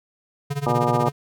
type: tone with tremolo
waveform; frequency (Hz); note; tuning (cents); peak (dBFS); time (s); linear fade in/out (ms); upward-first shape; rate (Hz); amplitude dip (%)
square; 142.2; C#3; +45; -22; 0.5-1.12; 10; sine; 16; 90
type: harmonic tone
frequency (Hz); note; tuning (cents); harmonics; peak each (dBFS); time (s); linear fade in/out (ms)
120.5; B2; -42; 1 / 2 / 3 / 4 / 5 / 6 / 7 / 8 / 10; -27 / -27 / -27 / -27 / -27 / -27 / -27 / -27 / -27; 0.66-1.09; 5
effects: none